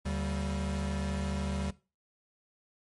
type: tone cluster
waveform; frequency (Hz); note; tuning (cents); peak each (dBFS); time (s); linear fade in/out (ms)
square; 75.8 / 143.9 / 193.6; D#2 / D3 / G3; -45 / -35 / -21; -34 / -40 / -36; 0.05-1.71; 10
effects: noise-tail reverb RT60 0.3 s tail -19 dB re dry + MP3 48 kbps